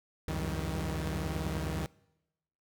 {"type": "tone cluster", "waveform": "sawtooth", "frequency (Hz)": [68.7, 88.1, 98.2, 158.2, 193.5], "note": ["C#2", "F2", "G2", "D#3", "G3"], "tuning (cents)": [-15, 16, 4, 29, -22], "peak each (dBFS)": [-33, -36, -40, -32, -39], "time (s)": [0.28, 1.86], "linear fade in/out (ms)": 0, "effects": ["noise-tail reverb RT60 0.9 s tail -23 dB re dry"]}